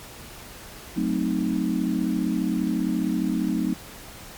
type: chord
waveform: sine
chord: F# diminished seventh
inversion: none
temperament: equal with one note detuned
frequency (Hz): 185 / 220 / 259.8 / 311.1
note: F#3 / A3 / C4 / Eb4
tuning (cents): 0 / 0 / -12 / 0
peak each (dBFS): -27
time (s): 0.96-3.74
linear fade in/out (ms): 10
effects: pink hiss -42 dBFS RMS until 4.37 s + MP3 96 kbps